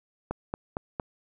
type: click train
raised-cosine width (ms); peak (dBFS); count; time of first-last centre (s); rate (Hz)
1; -16; 4; 0.31-0.998; 4.36
effects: none